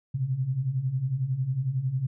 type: beating tone pair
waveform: sine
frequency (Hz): 123.47 / 134.47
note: B2 / C3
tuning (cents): 0 / +48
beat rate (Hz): 11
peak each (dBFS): -31 / -26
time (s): 0.14-2.07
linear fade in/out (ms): 10
effects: none